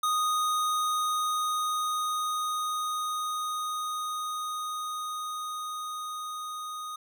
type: tone with level ramp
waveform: square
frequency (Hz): 1241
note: D#6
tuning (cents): -5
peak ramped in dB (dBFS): -25 to -36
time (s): 0.03-6.96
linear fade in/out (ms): 5
effects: none